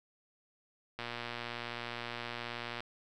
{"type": "click train", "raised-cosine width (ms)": 0.3, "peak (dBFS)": -23, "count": 217, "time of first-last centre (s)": [0.99, 2.805], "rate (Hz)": 119, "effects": []}